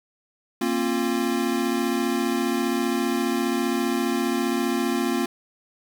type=chord; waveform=square; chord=Bb suspended second; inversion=none; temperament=equal with one note detuned; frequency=233.1 / 268.1 / 349.2 Hz; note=Bb3 / C4 / F4; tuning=0 / +42 / 0 cents; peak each=-27 dBFS; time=0.61-5.26 s; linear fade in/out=5 ms; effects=8-bit